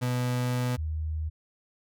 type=tone pair in turn; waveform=35% pulse / sine; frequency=124.2 / 78.24 Hz; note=B2 / D#2; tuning=+10 / +10 cents; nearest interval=minor sixth; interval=800 cents; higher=first; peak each=-24 / -28 dBFS; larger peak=first; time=0.01-0.77 / 0.77-1.3 s; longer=first; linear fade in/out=20 ms; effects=none